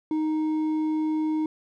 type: tone with hard clipping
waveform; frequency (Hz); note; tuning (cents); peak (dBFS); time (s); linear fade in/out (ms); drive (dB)
sine; 311.1; D#4; 0; -24; 0.11-1.46; 2; 4
effects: none